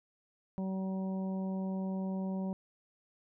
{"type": "harmonic tone", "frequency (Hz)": 190, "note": "F#3", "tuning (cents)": 46, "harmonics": [1, 2, 3, 4, 5], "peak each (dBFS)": [-33, -46, -45, -51, -51], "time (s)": [0.58, 2.53], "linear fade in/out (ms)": 0, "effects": []}